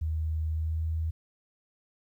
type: tone with pitch glide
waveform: sine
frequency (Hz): 78.9 to 80.33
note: D#2 to E2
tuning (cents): +25 to -44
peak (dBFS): -27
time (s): 0.01-1.11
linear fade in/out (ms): 10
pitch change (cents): +31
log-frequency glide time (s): 0.5-0.85
effects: 11-bit